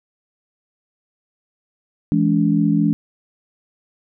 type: tone cluster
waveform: sine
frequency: 166.6 / 211 / 285.8 Hz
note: E3 / G#3 / D4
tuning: +19 / +28 / -47 cents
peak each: -18 dBFS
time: 2.12-2.93 s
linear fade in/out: 0 ms
effects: none